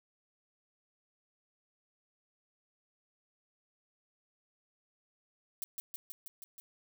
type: noise with echo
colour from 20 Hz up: violet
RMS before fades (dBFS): -38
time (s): 5.62-5.64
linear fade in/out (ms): 0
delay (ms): 160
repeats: 6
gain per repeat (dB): -2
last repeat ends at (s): 6.6
effects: none